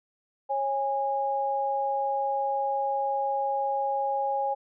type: tone pair together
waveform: sine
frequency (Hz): 547.7 / 822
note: C#5 / G#5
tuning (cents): -21 / -18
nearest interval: perfect fifth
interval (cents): 703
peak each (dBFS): -30 / -26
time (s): 0.49-4.55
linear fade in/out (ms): 20
effects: none